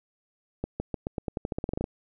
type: accelerating click train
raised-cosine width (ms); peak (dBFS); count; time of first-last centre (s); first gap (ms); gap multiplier
2; -16; 16; 0.64-1.841; 160; 0.89
effects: none